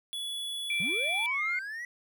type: tone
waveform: square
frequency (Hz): 3409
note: G#7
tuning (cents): +45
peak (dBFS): -34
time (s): 0.13-1.26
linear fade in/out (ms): 0
type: tone with pitch glide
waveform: sine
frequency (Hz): 2349 to 2117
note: D7 to C7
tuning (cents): 0 to +20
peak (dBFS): -28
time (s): 0.7-1.59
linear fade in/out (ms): 2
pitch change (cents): -180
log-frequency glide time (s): 1.25-1.42
type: linear sweep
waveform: triangle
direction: up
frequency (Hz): 146.83 to 1975.5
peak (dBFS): -34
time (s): 0.8-1.85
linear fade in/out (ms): 2
effects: none